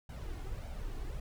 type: noise with flanger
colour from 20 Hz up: brown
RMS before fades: -40 dBFS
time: 0.09-1.2 s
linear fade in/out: 5 ms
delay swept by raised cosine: 1.3 to 2.8 ms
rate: 1.7 Hz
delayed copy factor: +0.6
effects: none